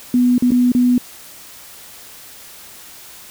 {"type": "tone with dropouts", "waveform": "sine", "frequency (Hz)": 246.9, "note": "B3", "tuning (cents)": 0, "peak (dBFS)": -10, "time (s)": [0.14, 0.98], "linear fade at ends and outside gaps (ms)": 2, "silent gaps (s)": [[0.381, 0.423], [0.507, 0.518], [0.719, 0.749]], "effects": ["white hiss -39 dBFS RMS until 3.3 s"]}